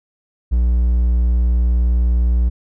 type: tone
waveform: triangle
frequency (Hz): 59.8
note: A#1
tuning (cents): +45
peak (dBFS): -10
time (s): 0.51-2.5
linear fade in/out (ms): 20
effects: none